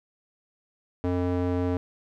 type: tone with band-pass filter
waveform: square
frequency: 89.4 Hz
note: F2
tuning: 41 cents sharp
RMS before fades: -26 dBFS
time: 1.04-1.77 s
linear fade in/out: 0 ms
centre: 370 Hz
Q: 1
effects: none